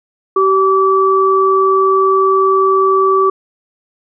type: tone pair together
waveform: sine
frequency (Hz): 384.7 / 1154.8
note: G4 / D6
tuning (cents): -33 / -30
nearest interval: octave + perfect fifth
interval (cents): 1903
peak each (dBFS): -11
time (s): 0.36-3.3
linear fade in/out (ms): 5
effects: none